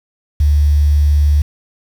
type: tone with quantisation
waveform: sine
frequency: 73.42 Hz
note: D2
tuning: in tune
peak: -8 dBFS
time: 0.4-1.42 s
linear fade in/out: 5 ms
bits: 6
effects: none